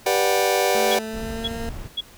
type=chord; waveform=sawtooth; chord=G major seventh; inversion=none; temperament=just; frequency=392 / 490 / 588 / 735 Hz; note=G4 / B4 / D5 / F#5; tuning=0 / -14 / +2 / -12 cents; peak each=-19 dBFS; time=0.06-0.99 s; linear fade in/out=5 ms
type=tone with pitch glide; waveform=20% pulse; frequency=220 to 229.5 Hz; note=A3 to A#3; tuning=0 to -27 cents; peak=-24 dBFS; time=0.75-1.69 s; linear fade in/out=0 ms; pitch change=+73 cents; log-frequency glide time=1.07-1.57 s
type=tone bursts; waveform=sine; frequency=3348 Hz; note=G#7; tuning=13 cents sharp; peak=-22 dBFS; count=3; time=0.91-2.01 s; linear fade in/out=10 ms; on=40 ms; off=490 ms
type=noise; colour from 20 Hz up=brown; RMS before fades=-33 dBFS; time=1.13-1.88 s; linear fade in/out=10 ms
effects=pink hiss -48 dBFS RMS until 2.17 s